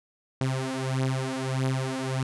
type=beating tone pair; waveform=sawtooth; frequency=130.81 / 132.41 Hz; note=C3 / C3; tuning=0 / +21 cents; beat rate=1.6 Hz; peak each=-25 dBFS; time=0.41-2.23 s; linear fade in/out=2 ms; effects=resampled to 24000 Hz